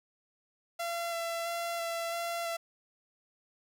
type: tone with vibrato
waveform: sawtooth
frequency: 677 Hz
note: E5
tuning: 46 cents sharp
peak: -29 dBFS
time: 0.79-2.57 s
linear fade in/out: 10 ms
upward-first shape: square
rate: 1.5 Hz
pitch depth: 12 cents each way
effects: 11-bit